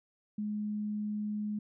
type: tone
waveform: sine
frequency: 210 Hz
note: G#3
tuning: 19 cents sharp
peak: -32 dBFS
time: 0.38-1.59 s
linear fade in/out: 5 ms
effects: none